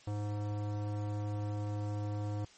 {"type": "tone with low-pass filter", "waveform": "square", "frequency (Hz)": 103.83, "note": "G#2", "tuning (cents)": 0, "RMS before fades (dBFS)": -36, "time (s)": [0.07, 2.45], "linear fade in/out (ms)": 5, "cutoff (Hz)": 850, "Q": 1, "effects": ["white hiss -59 dBFS RMS until 2.57 s", "MP3 32 kbps"]}